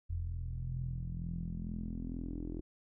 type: tone with low-pass filter sweep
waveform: sawtooth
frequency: 42.16 Hz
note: E1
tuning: 40 cents sharp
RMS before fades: -39 dBFS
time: 0.09-2.61 s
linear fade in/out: 10 ms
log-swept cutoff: 89 to 330 Hz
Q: 5.7
effects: none